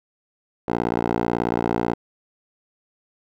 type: tone with band-pass filter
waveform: 10% pulse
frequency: 58.27 Hz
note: A#1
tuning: in tune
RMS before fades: -23 dBFS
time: 0.68-1.94 s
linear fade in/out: 5 ms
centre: 570 Hz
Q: 1.2
effects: none